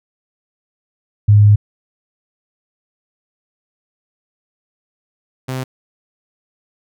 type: tone pair in turn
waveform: sine / sawtooth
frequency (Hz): 103.9 / 129.89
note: G#2 / C3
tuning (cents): +1 / -12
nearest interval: major third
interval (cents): 387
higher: second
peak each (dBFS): -5 / -17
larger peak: first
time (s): 1.28-1.56 / 5.48-5.64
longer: first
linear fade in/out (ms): 10
effects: none